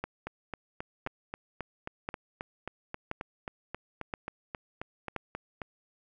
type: two click trains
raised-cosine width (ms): 0.5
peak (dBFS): -21 / -18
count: 21 / 6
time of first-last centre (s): 0.27-5.618 / 0.04-5.163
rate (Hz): 3.74 / 0.976
effects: none